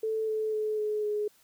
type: tone with pitch steps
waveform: sine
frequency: 440 / 434.7 / 429.5 / 424.3 / 419.2 Hz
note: A4 / A4 / A4 / G#4 / G#4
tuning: 0 / -21 / -42 / +37 / +16 cents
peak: -27 dBFS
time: 0.03-1.28 s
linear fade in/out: 5 ms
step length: 250 ms
effects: white hiss -63 dBFS RMS until 1.43 s